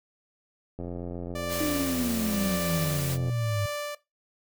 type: click train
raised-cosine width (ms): 2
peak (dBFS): -23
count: 220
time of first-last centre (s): 0.79-3.296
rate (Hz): 87.4
type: tone with tremolo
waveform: sawtooth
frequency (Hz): 587.3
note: D5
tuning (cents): 0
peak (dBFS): -26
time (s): 1.35-3.95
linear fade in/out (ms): 5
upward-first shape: sine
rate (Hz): 0.96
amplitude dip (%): 80
type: noise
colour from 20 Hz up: white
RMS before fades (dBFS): -35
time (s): 1.48-3.18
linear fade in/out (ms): 50
type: exponential sweep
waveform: sine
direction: down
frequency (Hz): 311.1 to 99.8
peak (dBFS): -26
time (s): 1.6-3.66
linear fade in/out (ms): 5
effects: noise-tail reverb RT60 0.2 s tail -17 dB re dry